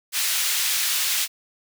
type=high-pass noise; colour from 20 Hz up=pink; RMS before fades=-23 dBFS; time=0.12-1.28 s; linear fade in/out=50 ms; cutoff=2600 Hz; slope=12 dB/octave; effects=none